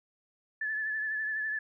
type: tone with vibrato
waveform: sine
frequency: 1735 Hz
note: A6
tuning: 25 cents flat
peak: -30 dBFS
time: 0.61-1.59 s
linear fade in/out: 5 ms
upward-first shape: triangle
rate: 12 Hz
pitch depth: 42 cents each way
effects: none